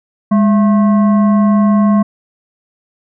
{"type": "tone with frequency modulation", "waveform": "sine", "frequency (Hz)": 205.6, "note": "G#3", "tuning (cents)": -17, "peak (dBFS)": -7, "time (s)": [0.31, 2.03], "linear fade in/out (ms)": 10, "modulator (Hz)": 874, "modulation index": 0.46, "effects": []}